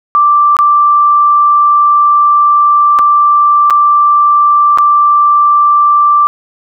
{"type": "tone with dropouts", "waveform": "sine", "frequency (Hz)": 1174.7, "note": "D6", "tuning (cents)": 0, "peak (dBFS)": -4, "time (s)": [0.15, 6.27], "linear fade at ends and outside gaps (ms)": 0, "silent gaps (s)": [[0.567, 0.589], [2.988, 2.992], [3.7, 3.706], [4.775, 4.785]], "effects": []}